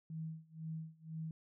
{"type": "tone with tremolo", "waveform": "sine", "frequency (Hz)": 160, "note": "D#3", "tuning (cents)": 49, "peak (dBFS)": -39, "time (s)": [0.1, 1.31], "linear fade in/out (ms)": 2, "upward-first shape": "sine", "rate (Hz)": 2, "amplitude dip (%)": 95, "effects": []}